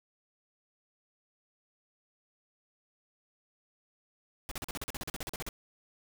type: noise bursts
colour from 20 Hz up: pink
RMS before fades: -38 dBFS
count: 16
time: 4.49-5.489 s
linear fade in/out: 0 ms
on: 24 ms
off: 41 ms
effects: none